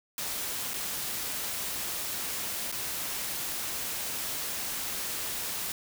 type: noise with dropouts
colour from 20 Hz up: white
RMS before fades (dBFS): -34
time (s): 0.18-5.72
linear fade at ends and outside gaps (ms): 1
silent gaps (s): 0.735-0.74 / 2.716-2.724
effects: none